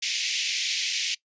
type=band-pass noise; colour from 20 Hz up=pink; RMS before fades=-28 dBFS; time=0.02-1.15 s; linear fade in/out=10 ms; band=2200 to 6700 Hz; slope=48 dB/octave; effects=noise-tail reverb RT60 0.1 s tail -21 dB re dry + resampled to 16000 Hz